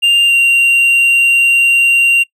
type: tone with pitch glide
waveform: triangle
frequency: 2794 to 2765 Hz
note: F7 to F7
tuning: 0 to -18 cents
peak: -5 dBFS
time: 0.02-2.24 s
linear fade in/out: 20 ms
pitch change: -18 cents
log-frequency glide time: 0.26-0.33 s
effects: noise-tail reverb RT60 0.1 s tail -23 dB re dry